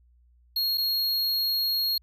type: tone with dropouts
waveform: square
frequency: 4286 Hz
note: C8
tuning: 41 cents sharp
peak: -24 dBFS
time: 0.56-1.98 s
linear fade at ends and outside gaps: 5 ms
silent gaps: 0.775-0.779 s
effects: added 60 Hz sine -57 dBFS peak until 2.02 s